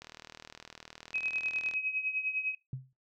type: click train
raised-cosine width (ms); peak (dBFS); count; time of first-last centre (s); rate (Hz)
0.2; -28; 69; 0.02-1.737; 39.6
type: tone with tremolo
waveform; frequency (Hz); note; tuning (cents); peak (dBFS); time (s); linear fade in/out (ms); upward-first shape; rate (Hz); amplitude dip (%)
sine; 2540; D#7; +35; -27; 1.14-2.55; 5; triangle; 9.9; 80
type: tone with exponential decay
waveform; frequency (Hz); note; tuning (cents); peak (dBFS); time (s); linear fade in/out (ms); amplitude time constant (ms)
sine; 130.81; C3; 0; -31; 2.73-2.93; 2; 42
effects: noise-tail reverb RT60 0.2 s tail -21 dB re dry